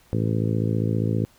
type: harmonic tone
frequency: 55 Hz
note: A1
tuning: in tune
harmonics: 2 / 3 / 4 / 5 / 6 / 7 / 8 / 9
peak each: -23 / -27 / -29 / -31 / -33 / -34 / -35 / -36 dBFS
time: 0.13-1.25 s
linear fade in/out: 0 ms
effects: pink hiss -57 dBFS RMS until 1.38 s